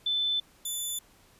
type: tone pair in turn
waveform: sine / 10% pulse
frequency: 3520 / 3507 Hz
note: A7 / A7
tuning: 0 / -6 cents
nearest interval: unison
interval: 6 cents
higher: first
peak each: -25 / -23 dBFS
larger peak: second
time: 0.06-0.4 / 0.65-0.99 s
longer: neither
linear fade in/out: 5 ms
effects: pink hiss -60 dBFS RMS until 1.39 s + resampled to 32000 Hz